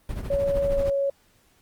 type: noise with tremolo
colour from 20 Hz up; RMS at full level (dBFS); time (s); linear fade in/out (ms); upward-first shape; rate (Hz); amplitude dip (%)
brown; -27; 0.09-0.9; 2; triangle; 13; 75
type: tone with pitch glide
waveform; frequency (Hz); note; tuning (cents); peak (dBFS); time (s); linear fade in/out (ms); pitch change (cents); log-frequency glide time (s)
sine; 560 to 555.2; C#5 to C#5; +18 to +3; -21; 0.3-1.1; 5; -15; 0.66-0.96
effects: pink hiss -62 dBFS RMS until 1.61 s + Opus 32 kbps